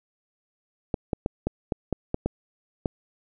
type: clicks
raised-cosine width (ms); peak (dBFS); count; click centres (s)
2; -11; 9; 0.942 / 1.132 / 1.261 / 1.47 / 1.722 / 1.927 / 2.144 / 2.26 / 2.858
effects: none